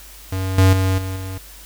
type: tone with level steps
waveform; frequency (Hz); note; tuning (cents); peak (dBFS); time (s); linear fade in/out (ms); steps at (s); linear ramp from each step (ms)
square; 94.6; F#2; +39; -21 / -10 / -16 / -24 / -27; 0.32-1.38; 5; 0.58 / 0.73 / 0.98 / 1.16; 2
effects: added 50 Hz sine -42 dBFS peak until 1.65 s + white hiss -42 dBFS RMS until 1.65 s